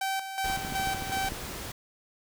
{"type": "tone with tremolo", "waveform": "sawtooth", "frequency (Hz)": 773, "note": "G5", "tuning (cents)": -24, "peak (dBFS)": -24, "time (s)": [0.01, 1.29], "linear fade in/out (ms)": 5, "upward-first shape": "square", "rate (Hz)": 2.7, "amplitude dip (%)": 60}
{"type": "noise", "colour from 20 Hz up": "pink", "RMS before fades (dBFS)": -38, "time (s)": [0.44, 1.72], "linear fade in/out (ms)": 5}
{"type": "click train", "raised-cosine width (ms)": 3, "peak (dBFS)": -25, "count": 12, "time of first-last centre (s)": [0.5, 1.321], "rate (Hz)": 13.4}
{"effects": []}